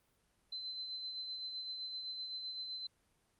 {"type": "tone with tremolo", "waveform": "sine", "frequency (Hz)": 4060, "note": "B7", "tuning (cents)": 47, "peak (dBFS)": -39, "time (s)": [0.52, 2.87], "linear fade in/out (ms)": 5, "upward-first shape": "sine", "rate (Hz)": 7.8, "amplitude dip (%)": 35, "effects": ["pink hiss -75 dBFS RMS until 3.39 s", "Opus 32 kbps"]}